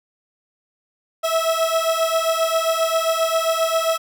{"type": "beating tone pair", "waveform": "30% pulse", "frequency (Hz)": [649, 656.5], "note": ["E5", "E5"], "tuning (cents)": [-27, -7], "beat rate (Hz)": 7.5, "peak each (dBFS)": -18, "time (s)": [1.23, 3.98], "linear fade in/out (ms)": 20, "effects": []}